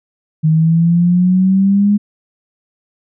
sine exponential sweep, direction up, 155.56 to 207.7 Hz, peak -8 dBFS, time 0.43-1.98 s, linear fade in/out 20 ms, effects none

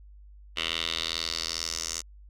10% pulse tone with band-pass filter sweep, 82.41 Hz, E2, in tune, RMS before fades -32 dBFS, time 0.56-2.02 s, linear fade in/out 20 ms, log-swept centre 3000 to 6500 Hz, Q 3.3, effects added 50 Hz sine -47 dBFS peak until 2.29 s

